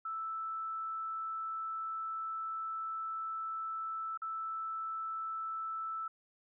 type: tone with dropouts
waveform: sine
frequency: 1318.5 Hz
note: E6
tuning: in tune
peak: -36 dBFS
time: 0.05-6.08 s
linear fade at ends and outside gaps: 5 ms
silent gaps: 4.175-4.218 s
effects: none